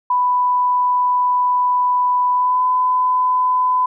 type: tone with pitch glide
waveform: sine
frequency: 992 to 1006.4 Hz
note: B5 to B5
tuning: +7 to +32 cents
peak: -13 dBFS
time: 0.1-3.86 s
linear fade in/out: 5 ms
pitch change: +25 cents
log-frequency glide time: 2.32-2.63 s
effects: none